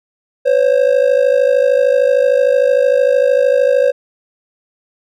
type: ring-modulated tone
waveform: triangle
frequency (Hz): 532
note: C5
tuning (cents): +29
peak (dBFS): -4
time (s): 0.45-3.92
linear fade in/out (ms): 20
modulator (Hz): 26.6
effects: none